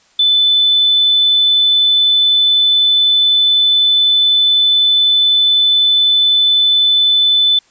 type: tone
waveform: sine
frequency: 3508 Hz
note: A7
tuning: 6 cents flat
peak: -8 dBFS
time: 0.19-7.59 s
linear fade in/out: 5 ms
effects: white hiss -52 dBFS RMS until 7.7 s + resampled to 16000 Hz